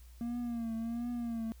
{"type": "tone with vibrato", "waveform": "triangle", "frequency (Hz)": 233.1, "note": "A#3", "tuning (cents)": 0, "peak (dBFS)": -32, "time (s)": [0.21, 1.52], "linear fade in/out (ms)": 0, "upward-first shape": "triangle", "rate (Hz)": 1.4, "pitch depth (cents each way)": 72, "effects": ["added 60 Hz sine -51 dBFS peak until 1.6 s", "white hiss -65 dBFS RMS until 1.6 s"]}